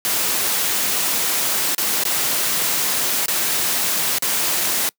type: noise with dropouts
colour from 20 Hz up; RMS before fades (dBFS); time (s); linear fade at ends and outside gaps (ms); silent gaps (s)
white; -20; 0.05-4.89; 0; 1.748-1.781 / 2.036-2.052 / 3.259-3.282 / 4.184-4.223
effects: noise-tail reverb RT60 0.1 s tail -25 dB re dry + high-pass 150 Hz 12 dB/octave